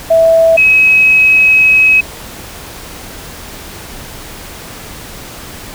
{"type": "tone pair in turn", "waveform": "sine", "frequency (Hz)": [656, 2552], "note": ["E5", "D#7"], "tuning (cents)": [-9, 43], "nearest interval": "2 octaves", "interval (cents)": 2352, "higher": "second", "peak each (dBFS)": -4, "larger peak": "neither", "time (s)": [[0.1, 0.57], [0.57, 2.01]], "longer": "second", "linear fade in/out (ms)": 10, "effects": ["pink hiss -29 dBFS RMS until 5.74 s"]}